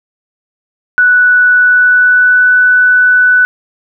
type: tone with pitch glide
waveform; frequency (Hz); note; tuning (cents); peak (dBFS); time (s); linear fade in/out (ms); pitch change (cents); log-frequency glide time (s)
sine; 1480 to 1492; F#6 to F#6; 0 to +14; -4; 0.98-3.45; 0; +14; 1.54-2.51
effects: none